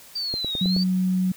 sine exponential two-way sweep, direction down then up, 4699 to 3657 to 4699 Hz, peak -25 dBFS, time 0.15-0.84 s, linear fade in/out 10 ms, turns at 0.57 s
click train, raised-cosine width 2 ms, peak -18 dBFS, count 5, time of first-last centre 0.34-0.764 s, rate 9.43 Hz
sine tone, 185 Hz, F#3, in tune, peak -19 dBFS, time 0.61-1.32 s, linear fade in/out 5 ms
effects white hiss -47 dBFS RMS until 1.36 s

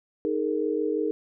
sine chord, D# suspended fourth, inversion none, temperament equal with one note detuned, 311.1 / 415.3 / 461.1 Hz, D#4 / G#4 / A#4, 0 / 0 / -19 cents, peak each -28 dBFS, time 0.25-1.11 s, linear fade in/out 0 ms, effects none

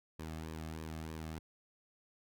sawtooth tone with flanger, 79.5 Hz, D#2, 38 cents sharp, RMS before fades -44 dBFS, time 0.19-1.39 s, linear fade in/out 5 ms, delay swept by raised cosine 1.4 to 2.12 ms, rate 3.2 Hz, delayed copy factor -0.55, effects none

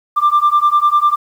sine beating tone pair, 1181 / 1191 Hz, D6 / D6, +9 / +24 cents, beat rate 10 Hz, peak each -11 dBFS, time 0.16-1.16 s, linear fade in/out 20 ms, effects tanh soft clip ceiling -5 dBFS + 7-bit

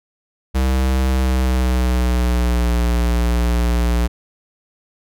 square tone with pitch glide, 65.1 to 59.35 Hz, C2 to A#1, -8 to +32 cents, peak -15 dBFS, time 0.54-4.08 s, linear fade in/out 20 ms, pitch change -160 cents, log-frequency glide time 1.1-2.71 s, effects none

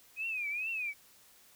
sine tone with vibrato, 2489 Hz, D#7, in tune, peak -33 dBFS, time 0.16-0.94 s, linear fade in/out 50 ms, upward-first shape triangle, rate 2.3 Hz, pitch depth 170 cents each way, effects white hiss -61 dBFS RMS until 1.55 s

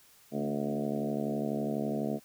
harmonic tone with a mistuned harmonic, 72 Hz, D2, 34 cents flat, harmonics 2 / 3 / 4 / 5 / 6 / 7 / 8 / 9 / 10, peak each -40 / -33 / -38 / -40 / -39 / -43 / -43 / -39 / -45 dBFS, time 0.31-2.2 s, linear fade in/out 50 ms, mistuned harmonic 3, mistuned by +27 cents, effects white hiss -60 dBFS RMS until 2.24 s

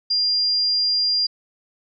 sine tone, 4800 Hz, D8, 37 cents sharp, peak -17 dBFS, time 0.1-1.27 s, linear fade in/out 10 ms, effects none

